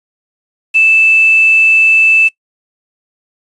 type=tone with quantisation; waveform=sine; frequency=2637 Hz; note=E7; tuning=in tune; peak=-5 dBFS; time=0.74-2.29 s; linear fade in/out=20 ms; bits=5; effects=noise-tail reverb RT60 0.1 s tail -21 dB re dry + resampled to 24000 Hz